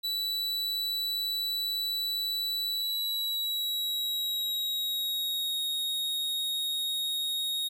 45% pulse tone with pitch glide, 3951 to 3751 Hz, B7 to A#7, 0 to +10 cents, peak -28 dBFS, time 0.03-7.69 s, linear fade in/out 20 ms, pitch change -90 cents, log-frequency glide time 2.66-5.59 s, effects none

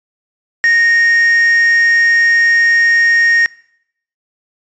triangle tone with quantisation, 1856 Hz, A#6, 8 cents flat, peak -6 dBFS, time 0.64-3.46 s, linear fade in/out 0 ms, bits 3, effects noise-tail reverb RT60 0.7 s tail -23 dB re dry + resampled to 16000 Hz

